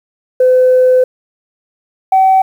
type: tone pair in turn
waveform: sine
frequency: 509 / 762.6 Hz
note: C5 / G5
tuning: -48 / -48 cents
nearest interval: perfect fifth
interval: 700 cents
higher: second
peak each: -4 dBFS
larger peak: neither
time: 0.4-1.04 / 2.12-2.42 s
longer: first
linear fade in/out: 5 ms
effects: tanh soft clip ceiling -2 dBFS + 7-bit